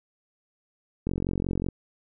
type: click train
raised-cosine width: 3 ms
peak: -15 dBFS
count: 29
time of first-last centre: 1.07-1.687 s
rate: 45.4 Hz
effects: none